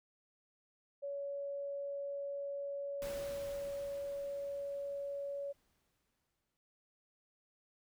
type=tone; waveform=sine; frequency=563 Hz; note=C#5; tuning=27 cents sharp; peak=-38 dBFS; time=1.02-5.53 s; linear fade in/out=20 ms
type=noise with exponential decay; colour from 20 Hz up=pink; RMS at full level=-47 dBFS; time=3.02-6.57 s; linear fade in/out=0 ms; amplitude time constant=770 ms
effects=none